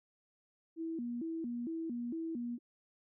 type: tone with vibrato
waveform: sine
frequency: 279.7 Hz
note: C#4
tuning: 16 cents sharp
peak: -36 dBFS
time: 0.76-2.59 s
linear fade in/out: 50 ms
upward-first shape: square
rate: 2.2 Hz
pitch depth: 270 cents each way
effects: none